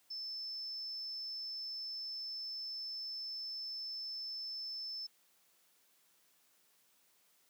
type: tone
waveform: sine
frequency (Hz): 5274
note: E8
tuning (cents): 0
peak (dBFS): -40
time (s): 0.1-5.07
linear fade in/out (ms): 10
effects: white hiss -71 dBFS RMS until 7.49 s + high-pass 150 Hz 12 dB/octave